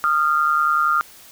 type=tone pair together; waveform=sine; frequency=1228.5 / 1379 Hz; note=D#6 / F6; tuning=-22 / -22 cents; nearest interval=major second; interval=200 cents; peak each=-18 dBFS; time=0.04-1.01 s; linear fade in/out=0 ms; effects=white hiss -45 dBFS RMS until 1.31 s